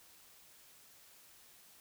silence, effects white hiss -61 dBFS RMS until 1.8 s

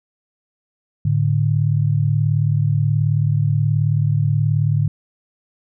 sine tone pair together, 108.17 / 146.83 Hz, A2 / D3, -29 / 0 cents, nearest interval perfect fourth, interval 529 cents, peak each -17 dBFS, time 1.05-4.88 s, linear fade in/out 5 ms, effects none

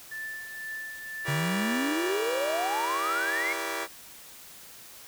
sine tone with tremolo, 1760 Hz, A6, in tune, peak -33 dBFS, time 0.11-2.11 s, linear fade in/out 10 ms, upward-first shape triangle, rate 2 Hz, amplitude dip 55%
10% pulse chord, E diminished seventh, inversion none, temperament just, 329.6 / 395.6 / 474.7 / 569.6 Hz, E4 / G4 / Bb4 / Db5, 0 / +16 / +31 / +47 cents, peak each -28 dBFS, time 1.24-3.88 s, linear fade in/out 50 ms
sine exponential sweep, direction up, 137.8 to 2217 Hz, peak -27 dBFS, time 1.28-3.53 s, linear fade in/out 5 ms
effects white hiss -48 dBFS RMS until 5.07 s

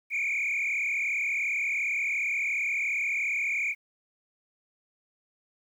sine tone with frequency modulation, 2300 Hz, D7, 37 cents flat, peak -24 dBFS, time 0.1-3.75 s, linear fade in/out 50 ms, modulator 37.2 Hz, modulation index 3.3, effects tanh soft clip ceiling -24 dBFS + 10-bit

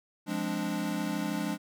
square chord, D half-diminished seventh, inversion first, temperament equal, 174.61 / 207.7 / 261.6 / 293.7 Hz, F3 / Ab3 / C4 / D4, 0 / 0 / 0 / 0 cents, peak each -37 / -35 / -40 / -35 dBFS, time 0.26-1.58 s, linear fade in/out 50 ms, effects none

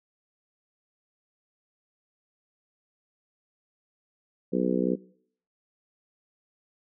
harmonic tone, 62.7 Hz, B1, 27 cents sharp, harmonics 3 / 4 / 5 / 6 / 7 / 8, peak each -28 / -29 / -30 / -31 / -31 / -32 dBFS, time 4.52-4.96 s, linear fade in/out 20 ms, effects noise-tail reverb RT60 0.6 s tail -21 dB re dry

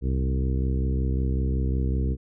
harmonic tone with a mistuned harmonic, 65.41 Hz, C2, in tune, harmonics 1 / 2 / 3 / 4 / 5 / 6 / 7, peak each -23 / -29 / -33 / -35 / -37 / -39 / -40 dBFS, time 0.01-2.17 s, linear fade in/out 50 ms, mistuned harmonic 1, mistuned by +44 cents, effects none

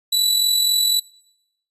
sawtooth tone with amplitude modulation, 3951 Hz, B7, in tune, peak -10 dBFS, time 0.12-1 s, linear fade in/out 10 ms, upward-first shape sine, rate 43.9 Hz, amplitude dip 45%, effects noise-tail reverb RT60 0.8 s tail -23 dB re dry + resampled to 32000 Hz

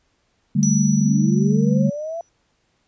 sine chord, D suspended fourth, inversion none, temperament equal with one note detuned, 146.83 / 196 / 219 Hz, D3 / G3 / A3, 0 / 0 / -8 cents, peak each -19 / -18 / -19 dBFS, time 0.55-1.9 s, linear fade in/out 10 ms
sine tone with exponential decay, 5900 Hz, F#8, 6 cents flat, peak -21 dBFS, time 0.63-2.29 s, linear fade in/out 0 ms, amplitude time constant 360 ms
sine linear sweep, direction up, 224.9 to 683 Hz, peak -25 dBFS, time 1.01-2.21 s, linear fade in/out 2 ms
effects pink hiss -66 dBFS RMS until 2.87 s + resampled to 16000 Hz

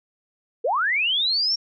sine linear sweep, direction up, 410.6 to 5588 Hz, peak -19 dBFS, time 0.64-1.56 s, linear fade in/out 10 ms, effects none

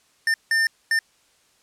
square tone bursts at uneven times, 1800 Hz, A6, 39 cents sharp, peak -18 dBFS, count 3, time 0.27-0.34 / 0.51-0.67 / 0.91-0.99 s, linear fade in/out 2 ms, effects white hiss -61 dBFS RMS until 1.62 s + low-pass 9000 Hz 12 dB/octave

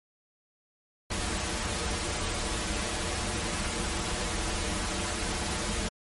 pink noise with comb filter, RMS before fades -31 dBFS, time 1.1-5.89 s, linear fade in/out 10 ms, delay 7.5 ms, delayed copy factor -0.85, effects MP3 48 kbps

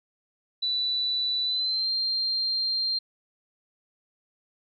sine tone with pitch glide, 3968 to 4180 Hz, B7 to C8, +7 to -2 cents, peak -24 dBFS, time 0.62-2.99 s, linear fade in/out 10 ms, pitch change +91 cents, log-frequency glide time 1.44-1.9 s, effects none

